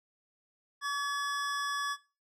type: tone pair together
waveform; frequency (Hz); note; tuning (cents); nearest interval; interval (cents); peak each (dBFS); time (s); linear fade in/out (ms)
square; 1137.3 / 1704; C#6 / G#6; +44 / +44; perfect fifth; 700; -34 / -34; 0.81-1.97; 50
effects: noise-tail reverb RT60 0.3 s tail -17 dB re dry + low-pass 8000 Hz 12 dB/octave